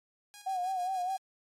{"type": "tone with tremolo", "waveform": "5% pulse", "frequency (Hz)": 821, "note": "G#5", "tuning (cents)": -20, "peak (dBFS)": -37, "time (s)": [0.34, 1.18], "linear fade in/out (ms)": 0, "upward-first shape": "square", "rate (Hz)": 6.6, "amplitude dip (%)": 50}
{"type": "tone with vibrato", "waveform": "sine", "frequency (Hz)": 741, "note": "F#5", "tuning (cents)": 2, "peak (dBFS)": -30, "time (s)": [0.46, 1.17], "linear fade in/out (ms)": 10, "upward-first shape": "sine", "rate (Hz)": 4.9, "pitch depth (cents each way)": 72}
{"effects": ["AAC 64 kbps"]}